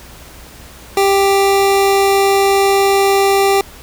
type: tone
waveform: 25% pulse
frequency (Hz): 393.8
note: G4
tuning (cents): +8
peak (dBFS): -6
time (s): 0.97-3.61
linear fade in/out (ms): 2
effects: added 60 Hz sine -41 dBFS peak until 3.82 s + pink hiss -38 dBFS RMS until 3.82 s